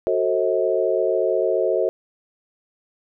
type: chord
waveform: sine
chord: F# diminished seventh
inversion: none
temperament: just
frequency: 370 / 444 / 532.8 / 639.4 Hz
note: F#4 / A4 / C5 / Eb5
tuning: 0 / +16 / +31 / +47 cents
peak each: -23 dBFS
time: 0.07-1.89 s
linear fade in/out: 0 ms
effects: none